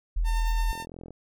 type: tone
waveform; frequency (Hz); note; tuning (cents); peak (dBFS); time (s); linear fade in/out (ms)
sine; 41.2; E1; 0; -22; 0.16-0.72; 10
type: tone with tremolo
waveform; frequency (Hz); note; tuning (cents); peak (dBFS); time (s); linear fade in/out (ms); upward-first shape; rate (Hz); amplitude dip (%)
sawtooth; 902; A5; +43; -29; 0.24-0.86; 50; sine; 9; 30
type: click train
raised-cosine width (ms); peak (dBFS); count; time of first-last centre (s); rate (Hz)
2; -29; 17; 0.73-1.106; 42.5
effects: none